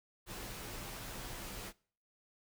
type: noise with comb filter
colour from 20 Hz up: pink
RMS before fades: -45 dBFS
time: 0.26-1.73 s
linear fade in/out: 50 ms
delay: 13 ms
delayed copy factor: -0.6
effects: noise-tail reverb RT60 0.5 s tail -24 dB re dry